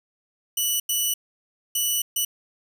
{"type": "tone bursts at uneven times", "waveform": "5% pulse", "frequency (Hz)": 2960, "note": "F#7", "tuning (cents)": 0, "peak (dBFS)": -12, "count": 4, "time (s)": [[0.57, 0.8], [0.89, 1.14], [1.75, 2.02], [2.16, 2.25]], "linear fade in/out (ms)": 5, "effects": ["resampled to 32000 Hz", "8-bit"]}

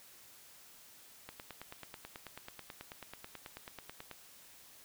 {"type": "click train", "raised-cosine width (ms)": 0.3, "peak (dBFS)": -29, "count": 27, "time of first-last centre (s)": [1.29, 4.113], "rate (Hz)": 9.21, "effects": ["white hiss -58 dBFS RMS until 4.84 s"]}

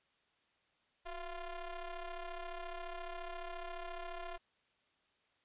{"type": "ring-modulated tone", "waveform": "sawtooth", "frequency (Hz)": 349.2, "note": "F4", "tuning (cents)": 0, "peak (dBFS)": -35, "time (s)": [1.05, 4.38], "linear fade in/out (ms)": 20, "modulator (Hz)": 332, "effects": ["white hiss -75 dBFS RMS until 5.44 s", "resampled to 8000 Hz"]}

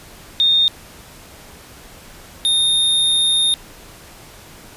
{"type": "tone pair in turn", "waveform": ["sine", "square"], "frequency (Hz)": [3667, 3667], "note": ["A#7", "A#7"], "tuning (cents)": [-29, -29], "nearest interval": "unison", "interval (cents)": 0, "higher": "neither", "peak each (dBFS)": [-11, -14], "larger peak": "first", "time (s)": [[0.4, 0.68], [2.45, 3.54]], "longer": "second", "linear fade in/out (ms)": 0, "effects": ["pink hiss -41 dBFS RMS until 4.76 s", "resampled to 32000 Hz"]}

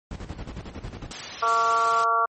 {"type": "noise with tremolo", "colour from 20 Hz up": "brown", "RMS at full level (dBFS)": -30, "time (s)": [0.11, 1.12], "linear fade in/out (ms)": 2, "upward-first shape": "square", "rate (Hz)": 11, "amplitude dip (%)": 65}
{"type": "noise", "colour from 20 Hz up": "white", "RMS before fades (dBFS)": -34, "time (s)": [1.11, 2.04], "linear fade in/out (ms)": 0}
{"type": "harmonic tone", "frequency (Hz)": 228.7, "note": "A#3", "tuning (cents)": -33, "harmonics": [2, 3, 4, 5, 6], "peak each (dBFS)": [-33, -28, -30, -21, -24], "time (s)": [1.42, 2.26], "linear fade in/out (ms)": 10}
{"effects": ["high-pass 60 Hz 12 dB/octave", "MP3 32 kbps"]}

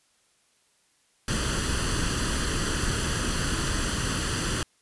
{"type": "noise with comb filter", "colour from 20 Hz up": "pink", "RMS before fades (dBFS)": -27, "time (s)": [1.28, 4.63], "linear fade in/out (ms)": 2, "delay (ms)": 0.66, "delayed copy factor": 0.65, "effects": ["white hiss -66 dBFS RMS until 4.81 s", "resampled to 24000 Hz"]}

